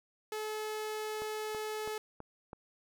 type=tone; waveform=sawtooth; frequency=430 Hz; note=A4; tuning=40 cents flat; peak=-32 dBFS; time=0.32-1.98 s; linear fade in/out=2 ms
type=click train; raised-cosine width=1 ms; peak=-30 dBFS; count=5; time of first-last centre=1.22-2.531 s; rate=3.05 Hz
effects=none